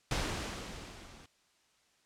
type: noise with level ramp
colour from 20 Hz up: pink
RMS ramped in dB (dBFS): -32 to -55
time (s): 0.11-1.26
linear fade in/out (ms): 2
effects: white hiss -70 dBFS RMS until 2.05 s + low-pass 7000 Hz 12 dB/octave